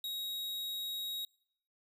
45% pulse tone, 3796 Hz, A#7, 31 cents sharp, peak -37 dBFS, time 0.04-1.25 s, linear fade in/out 2 ms, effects noise-tail reverb RT60 0.7 s tail -25 dB re dry

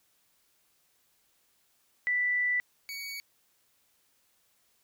sine / 25% pulse tone pair in turn, 1975.5 / 2247 Hz, B6 / C#7, 0 / +23 cents, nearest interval major second, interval 223 cents, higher second, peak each -25 / -33 dBFS, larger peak first, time 2.07-2.6 / 2.89-3.2 s, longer first, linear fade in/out 0 ms, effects white hiss -70 dBFS RMS until 4.83 s

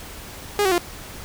sawtooth tone with pitch steps, 410.5 / 378.6 / 349.2 Hz, G#4 / F#4 / F4, -20 / +40 / 0 cents, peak -13 dBFS, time 0.59-0.779 s, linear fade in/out 0 ms, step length 63 ms, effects added 75 Hz sine -45 dBFS peak until 1.24 s + pink hiss -38 dBFS RMS until 1.24 s

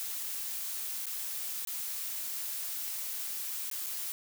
blue noise with dropouts, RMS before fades -37 dBFS, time 0-4.12 s, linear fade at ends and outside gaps 0 ms, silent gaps 1.057-1.067 / 1.65-1.673 / 3.7-3.713 / 3.861-3.866 s, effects none

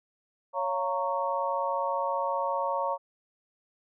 harmonic tone with a mistuned harmonic, 185 Hz, F#3, in tune, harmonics 3 / 4 / 5 / 6, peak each -31 / -36 / -30 / -33 dBFS, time 0.53-2.98 s, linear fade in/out 50 ms, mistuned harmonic 4, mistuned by -110 cents, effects none

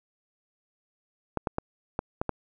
clicks, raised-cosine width 1 ms, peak -13 dBFS, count 6, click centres 1.373 / 1.472 / 1.584 / 1.991 / 2.215 / 2.293 s, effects none

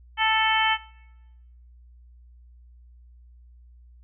harmonic tone, 440 Hz, A4, in tune, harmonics 2 / 3 / 4 / 5 / 6 / 7, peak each -23 / -29 / -26 / -26 / -31 / -26 dBFS, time 0.17-0.78 s, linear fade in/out 50 ms, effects noise-tail reverb RT60 1.0 s tail -22 dB re dry + added 60 Hz sine -48 dBFS peak until 4.03 s

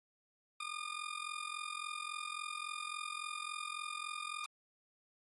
20% pulse tone with amplitude modulation, 1214 Hz, D#6, 43 cents flat, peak -32 dBFS, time 0.6-4.46 s, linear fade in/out 5 ms, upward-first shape sine, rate 43.6 Hz, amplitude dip 80%, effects AAC 32 kbps

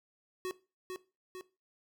square tone with echo, 370 Hz, F#4, in tune, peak -35 dBFS, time 0.45-0.51 s, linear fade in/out 0 ms, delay 450 ms, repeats 2, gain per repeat -4 dB, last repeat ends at 1.41 s, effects noise-tail reverb RT60 0.3 s tail -18 dB re dry

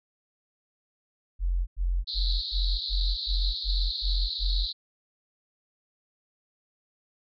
sine tone bursts, 44.1 Hz, F1, 18 cents sharp, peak -23 dBFS, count 9, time 1.39-4.67 s, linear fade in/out 50 ms, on 280 ms, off 95 ms
pink band-pass noise, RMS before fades -33 dBFS, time 2.07-4.73 s, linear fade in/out 20 ms, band 3800 to 4400 Hz, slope 96 dB/octave
effects none

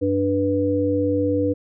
harmonic tone, 98 Hz, G2, in tune, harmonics 1 / 3 / 5, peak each -26 / -21 / -21 dBFS, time 0.01-1.54 s, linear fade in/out 20 ms, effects none

